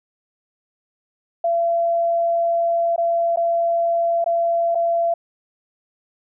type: tone with dropouts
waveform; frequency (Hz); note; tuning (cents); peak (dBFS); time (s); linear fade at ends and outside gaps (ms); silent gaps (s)
sine; 678; E5; +49; -16; 1.44-5.14; 5; 2.962-2.979 / 3.361-3.371 / 4.243-4.261 / 4.748-4.753
effects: none